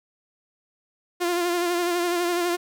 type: tone with vibrato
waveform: sawtooth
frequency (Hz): 349.2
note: F4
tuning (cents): 0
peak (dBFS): -18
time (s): 1.2-2.57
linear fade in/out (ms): 20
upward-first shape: sine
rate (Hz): 12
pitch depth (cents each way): 38
effects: none